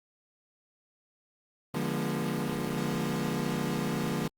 30% pulse chord, D diminished seventh, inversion none, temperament equal with one note detuned, 146.83 / 174.61 / 207.7 / 241.9 Hz, D3 / F3 / Ab3 / Cb4, 0 / 0 / 0 / -36 cents, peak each -32 dBFS, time 1.74-4.28 s, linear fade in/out 5 ms, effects Opus 32 kbps

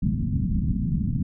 white low-pass noise, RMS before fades -24 dBFS, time 0.02-1.23 s, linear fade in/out 10 ms, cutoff 230 Hz, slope 48 dB/octave, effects none

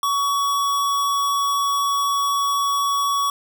square tone, 1126 Hz, C#6, 27 cents sharp, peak -19 dBFS, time 0.03-3.3 s, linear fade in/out 2 ms, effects none

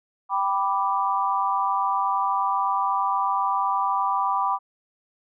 sine chord, G major, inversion none, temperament equal, 784 / 987.8 / 1174.7 Hz, G5 / B5 / D6, 0 / 0 / 0 cents, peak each -26 / -24 / -25 dBFS, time 0.29-4.59 s, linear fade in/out 50 ms, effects none

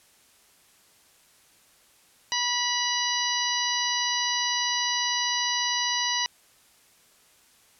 harmonic tone with a mistuned harmonic, 975 Hz, B5, 23 cents flat, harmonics 1 / 2 / 3 / 4 / 5 / 6, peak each -31 / -31 / -31 / -31 / -31 / -31 dBFS, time 2.32-6.26 s, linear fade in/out 0 ms, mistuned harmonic 4, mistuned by +25 cents, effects white hiss -59 dBFS RMS until 7.79 s + low-pass 12000 Hz 12 dB/octave

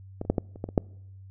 clicks, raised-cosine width 2 ms, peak -18 / -28 / -8 / -11 / -29 / -17 / -24 / -6 dBFS, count 8, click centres 0.214 / 0.251 / 0.3 / 0.382 / 0.559 / 0.641 / 0.689 / 0.778 s, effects noise-tail reverb RT60 0.8 s tail -26 dB re dry + added 96 Hz sine -44 dBFS peak until 1.3 s

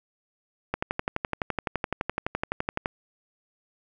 click train, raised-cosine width 0.5 ms, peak -11 dBFS, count 26, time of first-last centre 0.74-2.859 s, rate 11.8 Hz, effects none

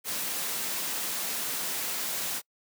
white high-pass noise, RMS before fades -32 dBFS, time 0.04-2.42 s, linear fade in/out 50 ms, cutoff 140 Hz, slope 24 dB/octave, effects noise-tail reverb RT60 0.1 s tail -26 dB re dry

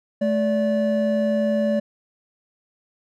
triangle tone pair together, 216.7 / 578.5 Hz, A3 / D5, -26 / -26 cents, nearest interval octave + perfect fourth, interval 1700 cents, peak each -19 dBFS, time 0.21-1.8 s, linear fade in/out 10 ms, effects none

